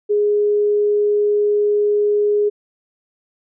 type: tone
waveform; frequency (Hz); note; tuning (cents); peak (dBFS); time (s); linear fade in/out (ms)
sine; 414.9; G#4; -2; -13; 0.09-2.5; 20
effects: none